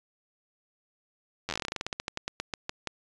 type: slowing click train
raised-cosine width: 0.2 ms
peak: -14 dBFS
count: 24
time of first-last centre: 1.49-2.873 s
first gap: 10 ms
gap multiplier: 1.14
effects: resampled to 22050 Hz